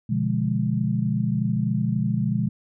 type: chord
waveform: sine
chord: B diminished seventh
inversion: none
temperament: equal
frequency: 123.47 / 146.83 / 174.61 / 207.7 Hz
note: B2 / D3 / F3 / Ab3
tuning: 0 / 0 / 0 / 0 cents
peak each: -25 / -28 / -27 / -25 dBFS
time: 0.09-2.49 s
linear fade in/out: 10 ms
effects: none